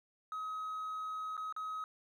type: tone with dropouts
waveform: triangle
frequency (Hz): 1270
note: D#6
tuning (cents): +35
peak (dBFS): -35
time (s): 0.32-1.84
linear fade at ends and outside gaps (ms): 1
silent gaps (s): 1.368-1.377 / 1.525-1.564
effects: tanh soft clip ceiling -32 dBFS